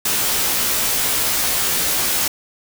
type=noise with comb filter; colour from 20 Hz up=white; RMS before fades=-19 dBFS; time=0.05-2.28 s; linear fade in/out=5 ms; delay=15 ms; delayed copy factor=-0.85; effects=none